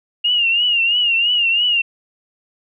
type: tone with vibrato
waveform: sine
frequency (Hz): 2826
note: F7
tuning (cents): +20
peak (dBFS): -13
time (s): 0.24-1.82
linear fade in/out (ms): 10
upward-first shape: triangle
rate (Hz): 3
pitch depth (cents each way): 95
effects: none